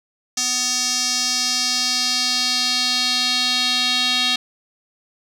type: tone with band-pass filter sweep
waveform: square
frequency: 250.1 Hz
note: B3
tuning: 22 cents sharp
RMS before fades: -20 dBFS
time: 0.37-4.36 s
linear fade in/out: 5 ms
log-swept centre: 5900 to 3700 Hz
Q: 3.5
effects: none